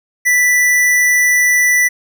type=tone; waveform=square; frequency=1975.5 Hz; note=B6; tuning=in tune; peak=-10 dBFS; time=0.25-1.89 s; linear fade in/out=20 ms; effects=none